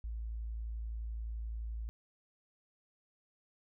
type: tone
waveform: sine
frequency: 55.8 Hz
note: A1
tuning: 25 cents sharp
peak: -37 dBFS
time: 0.04-1.89 s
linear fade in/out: 0 ms
effects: none